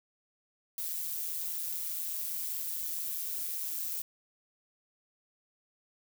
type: noise with amplitude modulation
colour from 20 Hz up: violet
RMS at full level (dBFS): -33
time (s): 0.78-4.02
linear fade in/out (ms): 2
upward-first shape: sine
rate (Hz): 164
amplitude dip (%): 65
effects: none